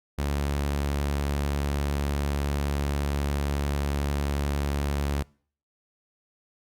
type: tone with vibrato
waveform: sawtooth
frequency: 71.3 Hz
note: C#2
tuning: 49 cents sharp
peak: -21 dBFS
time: 0.18-5.23 s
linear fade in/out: 10 ms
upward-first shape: sine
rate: 11 Hz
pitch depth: 8 cents each way
effects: noise-tail reverb RT60 0.5 s tail -25 dB re dry + Opus 48 kbps